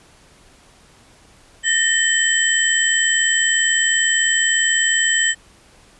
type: tone cluster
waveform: sine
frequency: 1791 / 1871 / 3083 / 7760 Hz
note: A6 / A#6 / G7 / B8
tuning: +30 / +6 / -29 / -31 cents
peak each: -20 dBFS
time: 1.63-5.35 s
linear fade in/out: 50 ms
effects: pink hiss -50 dBFS RMS until 5.99 s + resampled to 24000 Hz